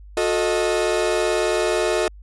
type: chord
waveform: 40% pulse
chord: D# diminished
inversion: first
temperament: equal with one note detuned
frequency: 361.5 / 440 / 622.3 Hz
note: F#4 / A4 / D#5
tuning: -40 / 0 / 0 cents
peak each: -22 dBFS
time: 0.17-2.08 s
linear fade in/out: 2 ms
effects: added 50 Hz sine -39 dBFS peak until 2.22 s + resampled to 24000 Hz